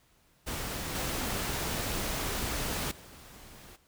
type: noise with level steps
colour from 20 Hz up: pink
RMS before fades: -36 / -33 / -51 dBFS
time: 0.46-3.77 s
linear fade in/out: 20 ms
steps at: 0.95 / 2.91 s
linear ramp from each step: 5 ms
effects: pink hiss -66 dBFS RMS until 3.87 s